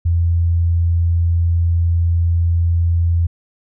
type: tone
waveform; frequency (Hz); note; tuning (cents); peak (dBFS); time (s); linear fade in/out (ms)
sine; 84.8; E2; +50; -12; 0.05-3.27; 10
effects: none